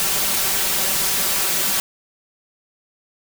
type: noise with comb filter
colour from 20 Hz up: white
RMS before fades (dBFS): -20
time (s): 0-1.8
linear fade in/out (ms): 0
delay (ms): 5.2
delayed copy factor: +0.65
effects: none